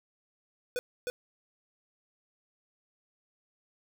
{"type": "tone with echo", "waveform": "square", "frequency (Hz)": 494.5, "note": "B4", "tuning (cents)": 2, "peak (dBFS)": -30, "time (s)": [0.76, 0.79], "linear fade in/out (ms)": 0, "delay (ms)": 310, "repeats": 1, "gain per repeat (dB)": -2, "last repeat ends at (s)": 1.1, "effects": []}